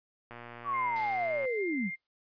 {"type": "click train", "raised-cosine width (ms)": 0.5, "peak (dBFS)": -30, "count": 137, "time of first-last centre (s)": [0.31, 1.453], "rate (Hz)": 119}
{"type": "linear sweep", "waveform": "sine", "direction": "down", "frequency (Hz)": [1161, 162.1], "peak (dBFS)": -29, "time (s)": [0.64, 1.91], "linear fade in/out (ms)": 50}
{"type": "tone with vibrato", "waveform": "sine", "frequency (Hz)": 2100, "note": "C7", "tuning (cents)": 6, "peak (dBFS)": -36, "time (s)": [0.73, 1.96], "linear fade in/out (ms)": 20, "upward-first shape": "square", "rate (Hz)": 3.5, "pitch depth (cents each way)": 9}
{"type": "noise with exponential decay", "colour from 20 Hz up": "white", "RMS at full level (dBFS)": -45, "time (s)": [0.96, 2.07], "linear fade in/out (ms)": 0, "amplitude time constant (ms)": 240}
{"effects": ["noise-tail reverb RT60 0.1 s tail -21 dB re dry", "resampled to 11025 Hz"]}